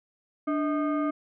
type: tone with frequency modulation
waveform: sine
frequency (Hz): 294.4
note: D4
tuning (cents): +4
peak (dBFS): -24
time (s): 0.47-1.11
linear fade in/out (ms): 10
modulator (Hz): 930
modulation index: 0.83
effects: none